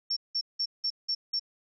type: tone bursts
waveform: sine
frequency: 5450 Hz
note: F8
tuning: 43 cents flat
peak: -26 dBFS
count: 6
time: 0.1-1.396 s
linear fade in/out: 10 ms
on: 66 ms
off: 180 ms
effects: none